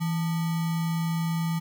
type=tone with sample-and-hold; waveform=sine; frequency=164.81 Hz; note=E3; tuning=in tune; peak=-24 dBFS; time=0-1.6 s; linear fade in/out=20 ms; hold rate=1050 Hz; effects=none